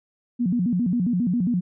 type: tone with vibrato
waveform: sine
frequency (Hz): 207.7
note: G#3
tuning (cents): 0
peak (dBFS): -19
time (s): 0.39-1.61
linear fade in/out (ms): 20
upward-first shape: square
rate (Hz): 7.4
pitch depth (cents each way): 260
effects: none